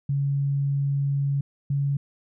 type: tone pair in turn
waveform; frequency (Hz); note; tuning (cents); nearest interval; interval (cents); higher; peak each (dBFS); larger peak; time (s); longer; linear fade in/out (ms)
sine; 140 / 140.54; C#3 / C#3; +18 / +24; unison; 6; second; -21; neither; 0.09-1.41 / 1.7-1.97; first; 5
effects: none